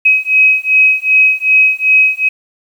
sine beating tone pair, 2539 / 2541.6 Hz, D#7 / D#7, +34 / +36 cents, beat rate 2.6 Hz, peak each -10 dBFS, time 0.05-2.29 s, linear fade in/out 10 ms, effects 7-bit

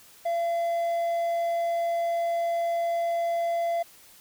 triangle tone, 680 Hz, F5, 46 cents flat, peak -22 dBFS, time 0.25-3.83 s, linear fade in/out 10 ms, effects white hiss -53 dBFS RMS until 4.2 s

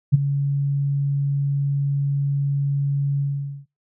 sine tone with ADSR envelope, 140.6 Hz, C#3, 25 cents sharp, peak -7 dBFS, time 0.12-3.66 s, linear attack 23 ms, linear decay 20 ms, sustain -11 dB, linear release 460 ms, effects noise-tail reverb RT60 0.2 s tail -22 dB re dry

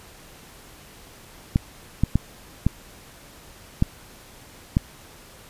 clicks, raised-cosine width 5 ms, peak -5 dBFS, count 6, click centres 1.559 / 2.036 / 2.156 / 2.666 / 3.824 / 4.769 s, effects pink hiss -47 dBFS RMS until 5.49 s + resampled to 32000 Hz

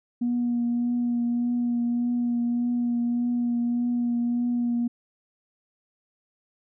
sine tone with vibrato, 240 Hz, B3, 49 cents flat, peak -21 dBFS, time 0.21-4.88 s, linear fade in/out 10 ms, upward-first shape triangle, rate 1.7 Hz, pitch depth 19 cents each way, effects tanh soft clip ceiling -18 dBFS

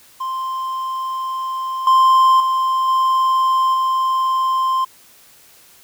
triangle tone with level steps, 1046.5 Hz, C6, in tune, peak -19 / -7 / -13 / -11 / -13 dBFS, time 0.2-4.85 s, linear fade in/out 10 ms, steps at 1.87 / 2.4 / 2.88 / 3.74 s, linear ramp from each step 2 ms, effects white hiss -48 dBFS RMS until 5.83 s

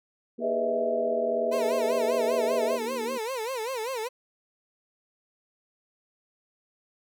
harmonic tone, 79.1 Hz, D#2, 29 cents sharp, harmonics 3 / 4 / 5 / 6, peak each -36 / -47 / -41 / -42 dBFS, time 0.38-3.18 s, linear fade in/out 10 ms
sine chord, E major seventh, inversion first, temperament just, 412 / 494.4 / 618.1 / 659.3 Hz, G#4 / B4 / D#5 / E5, -14 / +2 / -12 / 0 cents, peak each -32 / -30 / -32 / -27 dBFS, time 0.4-2.79 s, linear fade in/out 50 ms
30% pulse tone with vibrato, 482.1 Hz, B4, 42 cents flat, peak -27 dBFS, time 1.51-4.09 s, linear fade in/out 20 ms, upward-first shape sine, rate 5.1 Hz, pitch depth 190 cents each way
effects none

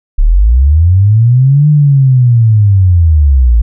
sine linear two-way sweep, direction up then down, 32.14 to 151.6 to 53.6 Hz, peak -3 dBFS, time 0.18-3.62 s, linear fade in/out 10 ms, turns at 1.69 s, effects none

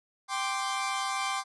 sawtooth chord, G suspended fourth, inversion none, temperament equal, 784 / 1046.5 / 1174.7 Hz, G5 / C6 / D6, 0 / 0 / 0 cents, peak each -30 dBFS, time 0.28-1.44 s, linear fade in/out 50 ms, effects resampled to 24000 Hz

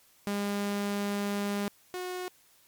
sawtooth tone pair in turn, 202.7 / 363.9 Hz, G#3 / F#4, -42 / -29 cents, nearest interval minor seventh, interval 1013 cents, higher second, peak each -25 / -30 dBFS, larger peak first, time 0.27-1.68 / 1.94-2.28 s, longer first, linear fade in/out 0 ms, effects white hiss -62 dBFS RMS until 2.67 s + MP3 96 kbps

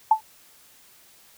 sine tone with exponential decay, 875 Hz, A5, 10 cents flat, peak -9 dBFS, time 0.11-0.21 s, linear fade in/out 5 ms, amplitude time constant 21 ms, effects white hiss -54 dBFS RMS until 1.37 s

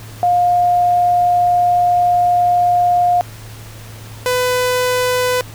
sine / sawtooth tone pair in turn, 709 / 500.3 Hz, F5 / B4, +26 / +22 cents, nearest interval tritone, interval 604 cents, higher first, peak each -10 dBFS, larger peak neither, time 0.23-3.21 / 4.26-5.41 s, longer first, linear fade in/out 0 ms, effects added 109 Hz sine -33 dBFS peak until 5.54 s + pink hiss -38 dBFS RMS until 5.54 s

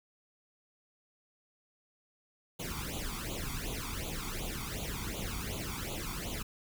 pink noise with flanger, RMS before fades -38 dBFS, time 2.59-6.43 s, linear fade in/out 10 ms, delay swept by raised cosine 0.28 to 0.89 ms, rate 2.7 Hz, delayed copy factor +0.9, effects none

